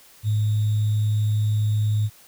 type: tone with sample-and-hold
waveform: sine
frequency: 106.2 Hz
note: G#2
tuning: 39 cents sharp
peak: -18 dBFS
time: 0.23-2.1 s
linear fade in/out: 50 ms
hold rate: 3675 Hz
effects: white hiss -51 dBFS RMS until 2.27 s